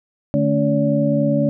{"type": "tone cluster", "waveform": "sine", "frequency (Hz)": [148.7, 219.3, 283.1, 572], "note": ["D3", "A3", "C#4", "D5"], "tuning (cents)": [22, -6, 37, -46], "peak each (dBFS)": -20, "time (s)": [0.34, 1.49], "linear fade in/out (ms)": 0, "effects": []}